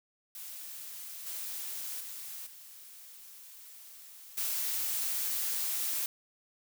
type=noise with level steps; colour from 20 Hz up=blue; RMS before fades=-44 / -39 / -43 / -51 / -33 dBFS; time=0.35-6.06 s; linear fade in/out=2 ms; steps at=1.26 / 2 / 2.46 / 4.37 s; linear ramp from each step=10 ms; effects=none